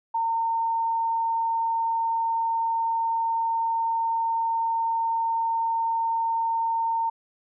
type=tone; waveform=sine; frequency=912 Hz; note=A#5; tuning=38 cents flat; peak=-22 dBFS; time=0.14-7.1 s; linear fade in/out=10 ms; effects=none